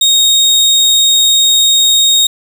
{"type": "tone", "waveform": "30% pulse", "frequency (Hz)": 3729, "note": "A#7", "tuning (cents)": 0, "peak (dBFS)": -4, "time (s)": [0.01, 2.27], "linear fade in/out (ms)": 5, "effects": []}